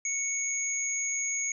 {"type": "tone pair together", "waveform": "sine", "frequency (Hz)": [2217, 6643], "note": ["C#7", "G#8"], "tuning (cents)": [0, 0], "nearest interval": "octave + perfect fifth", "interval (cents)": 1900, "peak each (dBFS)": [-34, -29], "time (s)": [0.05, 1.52], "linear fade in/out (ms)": 2, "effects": []}